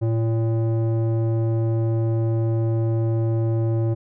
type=tone with low-pass filter; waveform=square; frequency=113.4 Hz; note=A#2; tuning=47 cents flat; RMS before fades=-21 dBFS; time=0.01-3.95 s; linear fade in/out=20 ms; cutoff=500 Hz; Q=1.2; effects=none